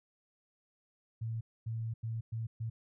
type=tone bursts at uneven times; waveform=sine; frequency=113.2 Hz; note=A2; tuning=50 cents sharp; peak=-34 dBFS; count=5; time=1.21-1.41 / 1.66-1.94 / 2.03-2.21 / 2.32-2.47 / 2.6-2.7 s; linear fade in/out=10 ms; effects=none